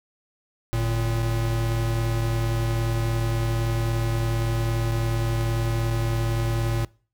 square tone pair together, 50.53 / 114.2 Hz, G#1 / A#2, -47 / -35 cents, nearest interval octave + major second, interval 1412 cents, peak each -28 / -24 dBFS, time 0.73-6.85 s, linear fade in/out 0 ms, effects noise-tail reverb RT60 0.4 s tail -23 dB re dry

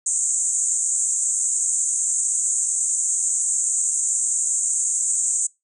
pink band-pass noise, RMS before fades -22 dBFS, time 0.06-5.47 s, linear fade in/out 5 ms, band 6700 to 8600 Hz, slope 96 dB/octave, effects noise-tail reverb RT60 0.2 s tail -23 dB re dry

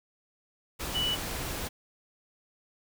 sine tone in noise, 2960 Hz, F#7, in tune, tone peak -27 dBFS, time 0.94-1.16 s, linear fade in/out 20 ms, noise pink, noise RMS -35 dBFS, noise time 0.79-1.69 s, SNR +5 dB, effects none

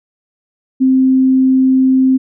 sine tone, 261.6 Hz, C4, in tune, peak -7 dBFS, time 0.8-2.18 s, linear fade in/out 20 ms, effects none

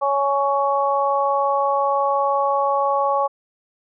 harmonic tone, 278.9 Hz, C#4, 11 cents sharp, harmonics 2 / 3 / 4, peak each -21 / -21 / -21 dBFS, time 0.01-3.28 s, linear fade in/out 20 ms, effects none

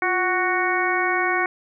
harmonic tone with a mistuned harmonic, 370 Hz, F#4, in tune, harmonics 1 / 2 / 3 / 4 / 5 / 6, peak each -26 / -26 / -26 / -26 / -26 / -26 dBFS, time 0.02-1.46 s, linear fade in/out 2 ms, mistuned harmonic 1, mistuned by -81 cents, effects none

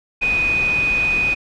sine tone in noise, 2487 Hz, D#7, 1 cent flat, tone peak -15 dBFS, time 0.21-1.35 s, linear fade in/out 20 ms, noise pink, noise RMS -28 dBFS, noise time 0.21-1.35 s, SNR +10 dB, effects low-pass 4000 Hz 12 dB/octave

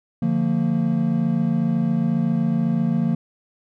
triangle chord, Bb major, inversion first, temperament equal with one note detuned, 146.83 / 174.61 / 228.9 Hz, D3 / F3 / Bb3, 0 / 0 / -31 cents, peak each -23 / -20 / -19 dBFS, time 0.22-3.15 s, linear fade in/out 5 ms, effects none

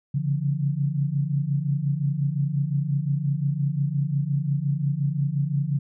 sine tone cluster, 136.6 / 142.3 / 170.6 Hz, C#3 / C#3 / F3, -25 / +46 / -40 cents, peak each -29 / -23 / -29 dBFS, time 0.14-5.79 s, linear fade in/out 10 ms, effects none

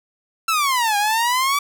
sawtooth exponential two-way sweep, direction down then up, 1353 to 807 to 1159 Hz, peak -13 dBFS, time 0.48-1.59 s, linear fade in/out 5 ms, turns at 0.97 s, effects none

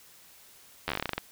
slowing click train, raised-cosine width 0.3 ms, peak -13 dBFS, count 13, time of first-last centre 0.88-1.18 s, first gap 11 ms, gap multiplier 1.14, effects white hiss -55 dBFS RMS until 1.31 s

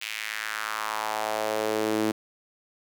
sawtooth tone with high-pass filter sweep, 108.4 Hz, A2, 25 cents flat, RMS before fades -29 dBFS, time 0.01-2.12 s, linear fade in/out 10 ms, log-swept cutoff 2600 to 290 Hz, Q 2.5, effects none

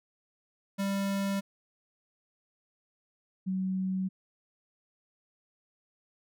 square / sine tone pair in turn, 197.2 / 188.17 Hz, G3 / F#3, +11 / +29 cents, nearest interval minor second, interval 82 cents, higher first, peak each -29 / -28 dBFS, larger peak second, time 0.78-1.41 / 3.46-4.09 s, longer neither, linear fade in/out 20 ms, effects none

